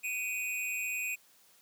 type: tone with amplitude modulation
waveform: square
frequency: 2489 Hz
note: D#7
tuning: in tune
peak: -30 dBFS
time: 0.03-1.16 s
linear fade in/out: 20 ms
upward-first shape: sine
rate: 209 Hz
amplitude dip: 75%
effects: white hiss -63 dBFS RMS until 1.61 s + high-pass 150 Hz 12 dB/octave